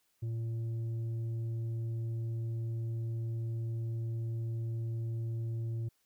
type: tone with tanh clipping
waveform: sine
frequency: 114.4 Hz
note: A#2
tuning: 32 cents flat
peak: -34 dBFS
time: 0.22-5.89 s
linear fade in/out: 10 ms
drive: 5 dB
effects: white hiss -75 dBFS RMS until 6.05 s